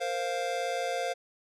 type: chord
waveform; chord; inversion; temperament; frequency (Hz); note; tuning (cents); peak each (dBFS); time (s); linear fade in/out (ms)
square; Bb suspended second; none; just; 466.2 / 524.4 / 699.2; Bb4 / C5 / F5; 0 / +4 / +2; -38 / -34 / -33; 0-1.14; 20
effects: low-pass 8000 Hz 12 dB/octave